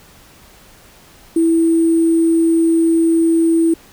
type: tone with sample-and-hold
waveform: sine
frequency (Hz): 329.6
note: E4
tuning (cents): 0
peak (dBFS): -10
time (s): 1.36-3.74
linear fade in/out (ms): 5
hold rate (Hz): 8820
effects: pink hiss -45 dBFS RMS until 3.92 s